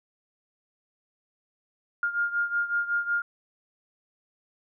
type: beating tone pair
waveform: sine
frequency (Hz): 1409 / 1414.4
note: F6 / F6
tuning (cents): +15 / +22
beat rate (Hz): 5.4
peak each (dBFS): -26 / -30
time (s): 2.03-3.22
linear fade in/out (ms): 2
effects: none